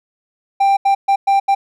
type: tone bursts at uneven times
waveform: triangle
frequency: 789 Hz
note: G5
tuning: 11 cents sharp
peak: -8 dBFS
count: 5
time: 0.6-0.77 / 0.85-0.95 / 1.08-1.16 / 1.27-1.4 / 1.48-1.55 s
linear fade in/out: 10 ms
effects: none